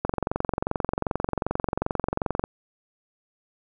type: click train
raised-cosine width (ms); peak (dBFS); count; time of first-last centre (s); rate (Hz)
1; -10; 55; 0.05-2.439; 22.6
effects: none